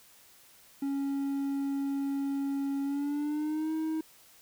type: tone with pitch glide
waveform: triangle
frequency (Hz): 277.2 to 316.6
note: C#4 to D#4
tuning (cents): 0 to +30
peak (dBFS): -27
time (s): 0.82-4.01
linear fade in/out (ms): 5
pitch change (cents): +230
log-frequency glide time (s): 2.83-3.72
effects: white hiss -58 dBFS RMS until 4.41 s